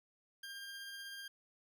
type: tone with tremolo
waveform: 20% pulse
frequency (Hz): 1601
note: G6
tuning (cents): +36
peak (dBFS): -40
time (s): 0.43-1.28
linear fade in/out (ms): 5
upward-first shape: triangle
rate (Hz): 16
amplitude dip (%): 25
effects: none